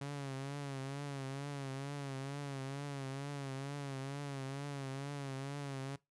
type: tone with vibrato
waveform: sawtooth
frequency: 138.59 Hz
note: C#3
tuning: in tune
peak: -36 dBFS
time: 0.01-5.96 s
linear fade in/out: 5 ms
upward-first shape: triangle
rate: 2.2 Hz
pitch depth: 75 cents each way
effects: noise-tail reverb RT60 0.2 s tail -21 dB re dry + resampled to 24000 Hz